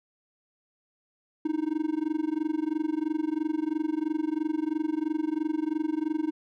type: tone with amplitude modulation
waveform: triangle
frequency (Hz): 311.1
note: D#4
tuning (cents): 0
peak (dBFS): -20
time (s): 1.45-6.31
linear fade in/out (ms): 5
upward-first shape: sine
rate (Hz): 23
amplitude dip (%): 95
effects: none